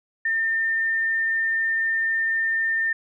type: tone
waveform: sine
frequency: 1806 Hz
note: A6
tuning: 45 cents sharp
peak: -20 dBFS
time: 0.25-2.93 s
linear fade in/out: 5 ms
effects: none